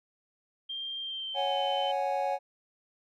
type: tone with pitch glide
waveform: sine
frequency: 3183 to 3062 Hz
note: G7 to G7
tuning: +26 to -41 cents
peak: -34 dBFS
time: 0.69-1.92 s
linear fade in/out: 10 ms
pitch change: -67 cents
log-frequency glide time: 1-1.57 s
type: chord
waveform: triangle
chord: C# suspended fourth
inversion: none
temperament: equal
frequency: 554.4 / 740 / 830.6 Hz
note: C#5 / F#5 / G#5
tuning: 0 / 0 / 0 cents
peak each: -30 dBFS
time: 1.34-2.39 s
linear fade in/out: 50 ms
effects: none